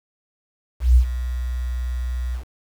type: tone with ADSR envelope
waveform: sine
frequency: 61.74 Hz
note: B1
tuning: in tune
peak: -7 dBFS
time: 0.8-2.45 s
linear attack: 160 ms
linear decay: 88 ms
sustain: -15 dB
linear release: 110 ms
effects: tanh soft clip ceiling -3 dBFS + 7-bit